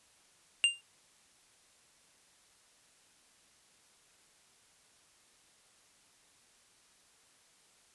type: tone with exponential decay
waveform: square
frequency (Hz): 2794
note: F7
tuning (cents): 0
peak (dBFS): -20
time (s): 0.64-0.81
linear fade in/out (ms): 0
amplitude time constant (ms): 35
effects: white hiss -65 dBFS RMS until 7.94 s + resampled to 24000 Hz